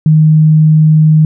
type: tone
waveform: sine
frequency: 155.56 Hz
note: D#3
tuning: in tune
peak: -3 dBFS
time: 0.06-1.25 s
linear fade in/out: 2 ms
effects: none